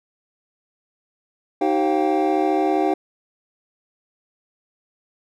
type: tone cluster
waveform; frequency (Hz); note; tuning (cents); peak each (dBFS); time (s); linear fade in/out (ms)
triangle; 311.7 / 384.2 / 535 / 707 / 782; D#4 / G4 / C5 / F5 / G5; +3 / -35 / +38 / +21 / -4; -20 / -20 / -26 / -22 / -22; 1.61-2.94; 5
effects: none